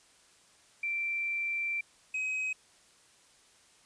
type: tone pair in turn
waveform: sine / triangle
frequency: 2349 / 2534 Hz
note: D7 / D#7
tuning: 0 / +31 cents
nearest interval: minor second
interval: 131 cents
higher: second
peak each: -30 / -29 dBFS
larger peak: second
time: 0.83-1.81 / 2.14-2.53 s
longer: first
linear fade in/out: 5 ms
effects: white hiss -62 dBFS RMS until 3.85 s + resampled to 22050 Hz